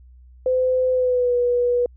sine tone with pitch glide, 511 to 487.1 Hz, C5 to B4, -41 to -24 cents, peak -16 dBFS, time 0.46-1.86 s, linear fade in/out 2 ms, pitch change -83 cents, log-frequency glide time 0.92-1.35 s, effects added 62 Hz sine -44 dBFS peak until 1.96 s

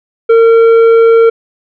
sine tone with tanh clipping, 456.7 Hz, A#4, 36 cents flat, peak -4 dBFS, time 0.29-1.3 s, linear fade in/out 10 ms, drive 8 dB, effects none

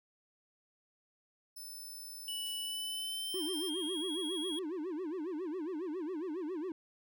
10% pulse tone, 5280 Hz, E8, 2 cents sharp, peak -39 dBFS, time 1.56-3.7 s, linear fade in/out 10 ms
square tone with pitch glide, 2960 to 3303 Hz, F#7 to G#7, 0 to -10 cents, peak -38 dBFS, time 2.28-4.59 s, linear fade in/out 2 ms, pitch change +190 cents, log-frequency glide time 2.62-4.06 s
blue noise with exponential decay, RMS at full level -50 dBFS, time 2.46-2.75 s, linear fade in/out 2 ms, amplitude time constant 62 ms
triangle tone with vibrato, 336.6 Hz, E4, 36 cents sharp, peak -34 dBFS, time 3.34-6.72 s, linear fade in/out 2 ms, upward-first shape sine, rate 7.3 Hz, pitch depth 230 cents each way
effects none

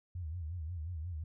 sine tone with vibrato, 83.1 Hz, E2, 15 cents sharp, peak -37 dBFS, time 0.15-1.24 s, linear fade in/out 5 ms, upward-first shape sine, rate 5.6 Hz, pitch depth 160 cents each way, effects none

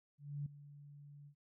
sine tone with ADSR envelope, 144.3 Hz, D3, 30 cents flat, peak -37 dBFS, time 0.18-1.35 s, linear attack 280 ms, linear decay 4 ms, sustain -16 dB, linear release 82 ms, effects none

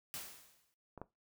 white noise with exponential decay, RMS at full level -42 dBFS, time 0.14-0.74 s, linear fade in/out 0 ms, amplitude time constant 130 ms
clicks, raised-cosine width 1 ms, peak -34 / -29 dBFS, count 2, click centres 0.977 / 1.016 s
effects noise-tail reverb RT60 0.2 s tail -18 dB re dry

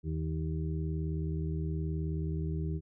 harmonic tone, 79 Hz, D#2, 27 cents sharp, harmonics 1 / 2 / 4 / 5, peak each -34 / -34 / -42 / -44 dBFS, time 0.03-2.81 s, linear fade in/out 50 ms, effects none

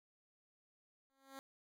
10% pulse tone with exponential growth, 270 Hz, C#4, 45 cents flat, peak -38 dBFS, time 1.1-1.39 s, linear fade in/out 0 ms, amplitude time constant 63 ms, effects none

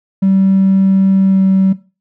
triangle tone with pitch glide, 192.6 to 191.27 Hz, G3 to G3, -30 to -42 cents, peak -5 dBFS, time 0.22-1.73 s, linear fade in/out 10 ms, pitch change -12 cents, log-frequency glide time 1.25-1.41 s, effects noise-tail reverb RT60 0.3 s tail -18 dB re dry + tanh soft clip ceiling -3 dBFS

